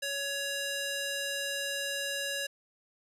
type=tone with high-pass filter; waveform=square; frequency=560 Hz; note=C#5; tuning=18 cents sharp; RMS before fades=-34 dBFS; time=0.02-2.47 s; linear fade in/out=10 ms; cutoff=1300 Hz; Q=0.57; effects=low-pass 12000 Hz 12 dB/octave